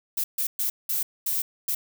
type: noise bursts at uneven times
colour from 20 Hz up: violet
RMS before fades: -26 dBFS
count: 6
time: 0.17-0.24 / 0.38-0.47 / 0.59-0.7 / 0.89-1.03 / 1.26-1.42 / 1.68-1.75 s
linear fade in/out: 5 ms
effects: none